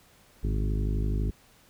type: harmonic tone with a mistuned harmonic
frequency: 52.1 Hz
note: G#1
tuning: 6 cents sharp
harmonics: 1 / 2 / 3 / 4 / 5 / 6 / 7 / 8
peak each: -26 / -32 / -36 / -38 / -40 / -42 / -43 / -44 dBFS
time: 0.43-1.31 s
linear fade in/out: 10 ms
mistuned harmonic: 3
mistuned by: -74 cents
effects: pink hiss -59 dBFS RMS until 1.69 s